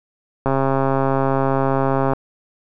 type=click train; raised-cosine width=1 ms; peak=-5 dBFS; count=227; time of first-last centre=0.46-2.134 s; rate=135 Hz; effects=none